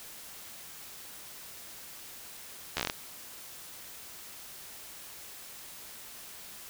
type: slowing click train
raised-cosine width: 0.2 ms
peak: -12 dBFS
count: 8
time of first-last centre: 2.77-2.899 s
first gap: 12 ms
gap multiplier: 1.14
effects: white hiss -47 dBFS RMS until 6.69 s